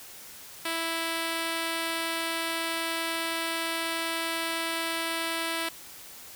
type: tone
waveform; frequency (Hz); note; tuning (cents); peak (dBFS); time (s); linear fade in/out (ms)
5% pulse; 329.6; E4; 0; -17; 0.65-5.69; 5
effects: white hiss -46 dBFS RMS until 6.35 s